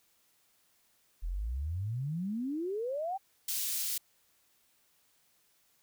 sine exponential sweep, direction up, 38.89 to 800 Hz, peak -32 dBFS, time 1.22-3.18 s, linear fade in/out 20 ms
white high-pass noise, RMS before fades -34 dBFS, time 3.48-3.98 s, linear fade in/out 5 ms, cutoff 3700 Hz, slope 12 dB/octave
effects white hiss -70 dBFS RMS until 5.82 s

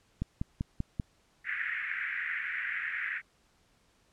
click train, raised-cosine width 5 ms, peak -19 dBFS, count 5, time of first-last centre 0.22-0.998 s, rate 5.14 Hz
white band-pass noise, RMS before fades -35 dBFS, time 1.44-3.22 s, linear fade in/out 50 ms, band 1600 to 2100 Hz, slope 48 dB/octave
effects pink hiss -68 dBFS RMS until 4.12 s + low-pass 9000 Hz 12 dB/octave

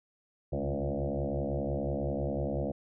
sine tone with frequency modulation, 207.7 Hz, G#3, in tune, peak -29 dBFS, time 0.52-2.72 s, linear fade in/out 10 ms, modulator 70.2 Hz, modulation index 6.2, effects none

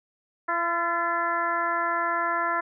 harmonic tone with a mistuned harmonic, 339.8 Hz, F4, 47 cents flat, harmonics 1 / 2 / 3 / 4 / 5 / 6, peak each -37 / -31 / -28 / -28 / -30 / -39 dBFS, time 0.48-2.61 s, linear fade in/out 10 ms, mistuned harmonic 5, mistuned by +36 cents, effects none

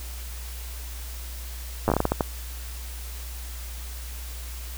slowing click train, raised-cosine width 1 ms, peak -7 dBFS, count 10, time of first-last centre 1.88-2.208 s, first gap 9 ms, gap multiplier 1.33, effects added 60 Hz sine -34 dBFS peak until 4.77 s + white hiss -42 dBFS RMS until 4.77 s

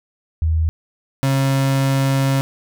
sine / 35% pulse tone pair in turn, 80.1 / 135.65 Hz, E2 / C#3, -49 / -37 cents, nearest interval major sixth, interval 912 cents, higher second, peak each -14 / -13 dBFS, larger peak second, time 0.42-0.69 / 1.23-2.41 s, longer second, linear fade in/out 0 ms, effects none

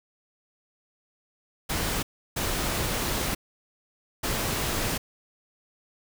pink noise bursts at uneven times, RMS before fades -28 dBFS, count 3, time 1.69-2.03 / 2.36-3.35 / 4.23-4.98 s, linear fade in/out 10 ms, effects none

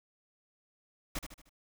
pink noise with echo, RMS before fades -36 dBFS, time 1.15-1.19 s, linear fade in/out 5 ms, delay 76 ms, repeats 4, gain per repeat -7 dB, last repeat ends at 1.494 s, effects none

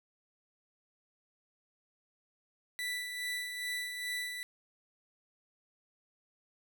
30% pulse tone with tremolo, 1975.5 Hz, B6, in tune, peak -31 dBFS, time 2.79-4.43 s, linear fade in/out 0 ms, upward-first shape sine, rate 2.4 Hz, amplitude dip 45%, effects none

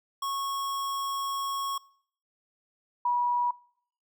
square / sine tone pair in turn, 1100 / 969.8 Hz, C#6 / B5, -14 / -32 cents, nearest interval major second, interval 218 cents, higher first, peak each -30 / -23 dBFS, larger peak second, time 0.22-1.78 / 3.05-3.51 s, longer first, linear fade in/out 5 ms, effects noise-tail reverb RT60 0.6 s tail -24 dB re dry

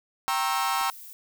40% pulse chord, G diminished seventh, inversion none, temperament equal with one note detuned, 784 / 932.3 / 1084.7 / 1318.5 Hz, G5 / Bb5 / Db6 / Fb6, 0 / 0 / -38 / 0 cents, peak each -29 dBFS, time 0.28-0.9 s, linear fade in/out 0 ms
violet noise, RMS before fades -44 dBFS, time 0.53-1.13 s, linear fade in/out 0 ms
clicks, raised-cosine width 1 ms, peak -35 dBFS, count 2, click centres 0.811 / 0.814 s
effects none

